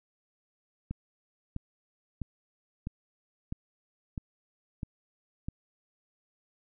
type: click train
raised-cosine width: 5 ms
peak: -22 dBFS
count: 8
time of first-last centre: 0.91-5.485 s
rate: 1.53 Hz
effects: none